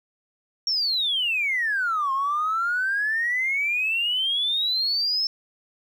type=exponential two-way sweep; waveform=triangle; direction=down then up; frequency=5600 to 1059 to 5310 Hz; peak=-18 dBFS; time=0.67-5.27 s; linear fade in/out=2 ms; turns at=2.12 s; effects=tanh soft clip ceiling -19 dBFS + 10-bit